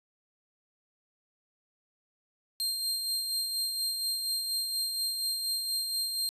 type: tone with tremolo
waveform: sawtooth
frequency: 4186 Hz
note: C8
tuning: in tune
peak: -25 dBFS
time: 2.6-6.29 s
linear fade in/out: 0 ms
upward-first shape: sine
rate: 4.2 Hz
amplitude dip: 40%
effects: resampled to 32000 Hz + 11-bit